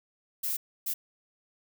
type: noise bursts at uneven times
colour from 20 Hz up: violet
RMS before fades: -31 dBFS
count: 2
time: 0.43-0.57 / 0.86-0.94 s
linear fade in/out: 10 ms
effects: none